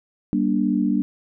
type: chord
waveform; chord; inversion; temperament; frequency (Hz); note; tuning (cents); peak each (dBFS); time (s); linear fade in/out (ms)
sine; G minor; none; equal with one note detuned; 196 / 237.8 / 293.7; G3 / Bb3 / D4; 0 / +35 / 0; -22; 0.33-1.02; 0
effects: none